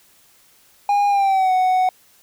triangle tone with pitch glide, 814 to 742.1 Hz, G#5 to F#5, -35 to +5 cents, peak -12 dBFS, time 0.89-1.89 s, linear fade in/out 2 ms, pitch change -160 cents, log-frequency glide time 1.08-1.52 s, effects white hiss -54 dBFS RMS until 2.22 s

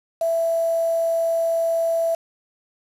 sine tone with quantisation, 663 Hz, E5, 10 cents sharp, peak -18 dBFS, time 0.21-2.15 s, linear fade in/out 5 ms, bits 6, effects low-pass 12000 Hz 12 dB/octave

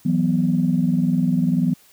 sine chord, E suspended second, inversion none, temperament equal, 164.81 / 185 / 246.9 Hz, E3 / F#3 / B3, 0 / 0 / 0 cents, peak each -20 dBFS, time 0.05-1.74 s, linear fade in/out 10 ms, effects tanh soft clip ceiling -7 dBFS + white hiss -53 dBFS RMS until 1.92 s

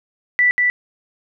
sine tone with echo, 1971 Hz, B6, 4 cents flat, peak -11 dBFS, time 0.39-0.51 s, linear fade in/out 0 ms, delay 190 ms, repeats 1, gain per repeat -2 dB, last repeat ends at 0.7 s, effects none

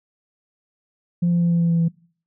sine tone with pitch steps, 173.6 / 172.4 / 171.21 / 170.03 / 168.85 / 167.69 / 166.53 Hz, F3 / F3 / F3 / F3 / E3 / E3 / E3, -10 / -22 / -34 / -46 / +42 / +30 / +18 cents, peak -14 dBFS, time 1.22-1.885 s, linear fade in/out 10 ms, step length 95 ms, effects noise-tail reverb RT60 0.5 s tail -24 dB re dry + tanh soft clip ceiling -13 dBFS

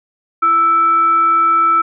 sine tone with frequency modulation, 1318.5 Hz, E6, in tune, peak -9 dBFS, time 0.42-1.82 s, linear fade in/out 10 ms, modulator 985 Hz, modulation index 0.22, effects none

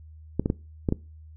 clicks, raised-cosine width 3 ms, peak -10 dBFS, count 5, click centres 0.396 / 0.459 / 0.501 / 0.888 / 0.924 s, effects noise-tail reverb RT60 0.3 s tail -22 dB re dry + added 78 Hz sine -44 dBFS peak until 1.36 s

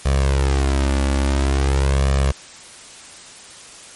sawtooth tone with flanger, 68.1 Hz, C#2, 30 cents flat, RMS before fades -17 dBFS, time 0.05-2.32 s, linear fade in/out 10 ms, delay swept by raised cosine 1.7 to 3.5 ms, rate 0.48 Hz, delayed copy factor +0.65, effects white hiss -40 dBFS RMS until 3.95 s + MP3 48 kbps

